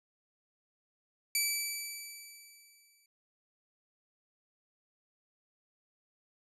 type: tone with exponential decay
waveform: 10% pulse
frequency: 2312 Hz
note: D7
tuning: 28 cents flat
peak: -18 dBFS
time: 1.35-3.06 s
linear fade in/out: 2 ms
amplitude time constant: 370 ms
effects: resampled to 32000 Hz